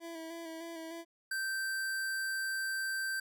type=tone with vibrato; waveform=25% pulse; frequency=329.6 Hz; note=E4; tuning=in tune; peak=-38 dBFS; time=0-1.05 s; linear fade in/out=50 ms; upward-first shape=square; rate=3.3 Hz; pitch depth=26 cents each way
type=tone; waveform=square; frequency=1561 Hz; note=G6; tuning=8 cents flat; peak=-34 dBFS; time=1.31-3.2 s; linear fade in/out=5 ms
effects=none